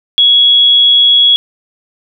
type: tone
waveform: sine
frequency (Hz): 3344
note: G#7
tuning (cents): +11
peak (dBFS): -4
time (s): 0.18-1.36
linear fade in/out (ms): 0
effects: none